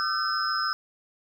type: tone cluster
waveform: sine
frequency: 1213 / 1340 / 1527 / 5110 Hz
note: D#6 / E6 / G6 / D#8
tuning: -44 / +28 / -46 / +45 cents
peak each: -30 dBFS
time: 0-0.73 s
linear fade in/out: 0 ms
effects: 9-bit